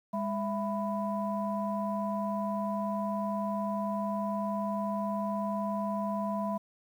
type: tone cluster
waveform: sine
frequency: 204.1 / 665 / 994 Hz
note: G#3 / E5 / B5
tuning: -30 / +15 / +11 cents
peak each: -32 / -34 / -35 dBFS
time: 0.13-6.58 s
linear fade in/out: 10 ms
effects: tanh soft clip ceiling -20 dBFS + 10-bit